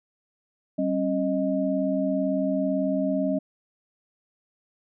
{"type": "tone cluster", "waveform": "sine", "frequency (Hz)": [193.2, 271.2, 622], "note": ["G3", "C#4", "D#5"], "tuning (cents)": [-25, -38, -1], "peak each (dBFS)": [-28, -25, -27], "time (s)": [0.78, 3.39], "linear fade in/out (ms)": 10, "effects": []}